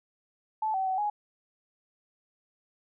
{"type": "tone with pitch steps", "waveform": "sine", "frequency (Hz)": [870, 764, 755, 833], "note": ["A5", "G5", "F#5", "G#5"], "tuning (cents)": [-20, -45, 35, 5], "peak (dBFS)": -26, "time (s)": [0.62, 1.1], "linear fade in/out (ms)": 5, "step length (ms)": 120, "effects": []}